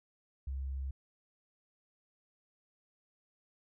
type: tone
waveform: sine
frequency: 67.2 Hz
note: C2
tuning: 47 cents sharp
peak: -35 dBFS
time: 0.47-0.91 s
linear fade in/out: 5 ms
effects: none